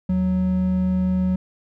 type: tone pair together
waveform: triangle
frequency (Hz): 77.78 / 185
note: D#2 / F#3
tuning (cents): 0 / 0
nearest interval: octave + minor third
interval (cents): 1500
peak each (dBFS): -26 / -16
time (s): 0.09-1.36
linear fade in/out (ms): 5
effects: none